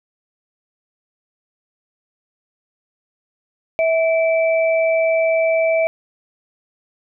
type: tone pair together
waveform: sine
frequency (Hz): 651 / 2318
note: E5 / D7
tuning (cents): -22 / -23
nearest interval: octave + minor seventh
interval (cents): 2199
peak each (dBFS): -14 / -23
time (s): 3.79-5.87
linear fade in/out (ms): 0
effects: none